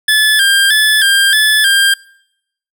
25% pulse tone with vibrato, 1661.2 Hz, G#6, in tune, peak -4 dBFS, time 0.08-1.94 s, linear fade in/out 5 ms, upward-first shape square, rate 1.6 Hz, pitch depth 69 cents each way, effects noise-tail reverb RT60 0.8 s tail -25 dB re dry

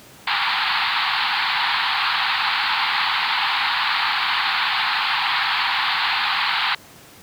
pink band-pass noise, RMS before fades -21 dBFS, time 0.27-6.75 s, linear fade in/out 5 ms, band 790 to 4500 Hz, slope 96 dB/octave, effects pink hiss -45 dBFS RMS until 7.22 s + high-pass 100 Hz 12 dB/octave

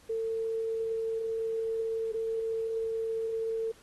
sine tone, 450 Hz, A4, 39 cents sharp, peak -29 dBFS, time 0.09-3.72 s, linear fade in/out 10 ms, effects pink hiss -59 dBFS RMS until 3.82 s + AAC 32 kbps

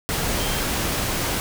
sine tone in noise, 3170 Hz, G7, 19 cents sharp, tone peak -33 dBFS, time 0.4-0.6 s, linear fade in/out 0 ms, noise pink, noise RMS -24 dBFS, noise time 0.09-1.4 s, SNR -12 dB, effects none

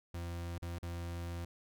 40% pulse tone with dropouts, 85.8 Hz, F2, 30 cents flat, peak -38 dBFS, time 0.14-1.45 s, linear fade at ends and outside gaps 5 ms, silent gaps 0.582-0.622 / 0.786-0.828 s, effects none

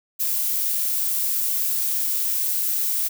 violet noise, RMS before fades -23 dBFS, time 0.19-3.09 s, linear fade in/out 20 ms, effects none

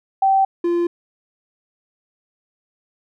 sine / triangle tone pair in turn, 775 / 345.2 Hz, G5 / F4, -20 / -20 cents, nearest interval octave + major second, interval 1400 cents, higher first, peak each -12 / -14 dBFS, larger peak first, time 0.22-0.45 / 0.64-0.87 s, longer neither, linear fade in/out 5 ms, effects none

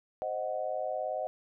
sine chord, C diminished, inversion none, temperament equal, 523.3 / 622.3 / 740 Hz, C5 / Eb5 / Gb5, 0 / 0 / 0 cents, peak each -37 / -34 / -36 dBFS, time 0.22-1.27 s, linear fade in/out 0 ms, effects none

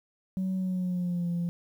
sine tone with pitch glide, 188 to 172.4 Hz, F#3 to F3, +28 to -22 cents, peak -25 dBFS, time 0.37-1.49 s, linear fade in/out 0 ms, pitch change -150 cents, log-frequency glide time 0.55-1.29 s, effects tanh soft clip ceiling -25 dBFS + 10-bit

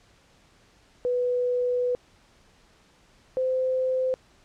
sine tone pair in turn, 493.9 / 516.1 Hz, B4 / C5, 0 / -24 cents, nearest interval minor second, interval 76 cents, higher second, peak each -22 dBFS, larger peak neither, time 1.05-1.95 / 3.37-4.14 s, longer first, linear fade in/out 0 ms, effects pink hiss -59 dBFS RMS until 4.44 s + low-pass 7000 Hz 12 dB/octave

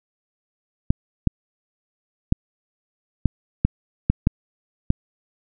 clicks, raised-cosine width 5 ms, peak -3 dBFS, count 8, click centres 0.905 / 1.273 / 2.324 / 3.257 / 3.65 / 4.1 / 4.271 / 4.904 s, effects none

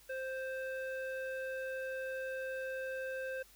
square tone with low-pass filter, 524 Hz, C5, 2 cents sharp, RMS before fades -40 dBFS, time 0.09-3.43 s, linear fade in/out 10 ms, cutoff 2000 Hz, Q 2.5, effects added 48 Hz sine -67 dBFS peak until 3.55 s + white hiss -62 dBFS RMS until 3.55 s

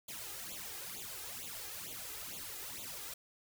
white noise with flanger, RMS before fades -45 dBFS, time 0.08-3.14 s, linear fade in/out 5 ms, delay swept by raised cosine 0.28 to 2.48 ms, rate 2.2 Hz, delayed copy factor +0.9, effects none

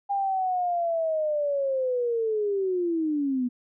sine linear sweep, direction down, 806 to 240.9 Hz, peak -23 dBFS, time 0.09-3.49 s, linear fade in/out 20 ms, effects none

